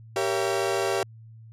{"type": "chord", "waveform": "35% pulse", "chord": "G diminished seventh", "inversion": "none", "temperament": "just", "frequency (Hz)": [392, 470.4, 564.5, 677.4], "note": ["G4", "Bb4", "Db5", "Fb5"], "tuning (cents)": [0, 16, 31, 47], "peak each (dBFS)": [-25, -29, -29, -29], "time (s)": [0.16, 1.03], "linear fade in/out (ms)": 2, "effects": ["added 112 Hz sine -44 dBFS peak until 1.52 s", "low-pass 11000 Hz 12 dB/octave"]}